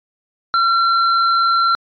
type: tone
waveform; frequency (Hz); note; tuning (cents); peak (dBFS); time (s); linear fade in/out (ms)
square; 1362; F6; -44; -13; 0.54-1.75; 0
effects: resampled to 11025 Hz